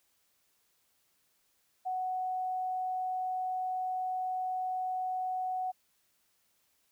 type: tone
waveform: sine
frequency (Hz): 742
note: F#5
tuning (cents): +5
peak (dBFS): -31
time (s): 1.85-5.72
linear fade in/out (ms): 20
effects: white hiss -73 dBFS RMS until 6.91 s